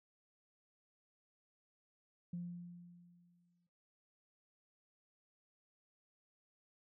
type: tone with exponential decay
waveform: sine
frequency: 174.61 Hz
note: F3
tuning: in tune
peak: -38 dBFS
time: 2.33-3.67 s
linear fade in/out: 5 ms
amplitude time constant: 290 ms
effects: noise-tail reverb RT60 0.3 s tail -20 dB re dry + tanh soft clip ceiling -34 dBFS